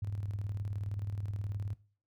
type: tone with tremolo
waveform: sine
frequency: 100.8 Hz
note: G2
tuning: 49 cents sharp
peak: -32 dBFS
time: 0.02-1.74 s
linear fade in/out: 5 ms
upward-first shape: square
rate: 19 Hz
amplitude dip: 50%
effects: noise-tail reverb RT60 0.4 s tail -19 dB re dry